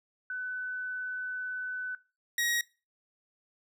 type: tone pair in turn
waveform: sine / sawtooth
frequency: 1503 / 1893.7 Hz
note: F#6 / A#6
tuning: +27 / +27 cents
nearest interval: major third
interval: 400 cents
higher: second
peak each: -33 / -24 dBFS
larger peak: second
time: 0.3-1.95 / 2.38-2.61 s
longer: first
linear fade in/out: 2 ms
effects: noise-tail reverb RT60 0.3 s tail -20 dB re dry